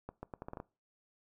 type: accelerating click train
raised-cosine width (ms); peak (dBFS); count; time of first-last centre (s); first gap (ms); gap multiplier
1; -28; 8; 0.09-0.601; 140; 0.77
effects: noise-tail reverb RT60 0.3 s tail -21 dB re dry